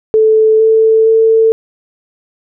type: tone with pitch steps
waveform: sine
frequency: 437.6 / 443.1 / 446.7 Hz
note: A4 / A4 / A4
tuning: -9 / +12 / +26 cents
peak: -5 dBFS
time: 0.14-1.52 s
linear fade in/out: 0 ms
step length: 460 ms
effects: none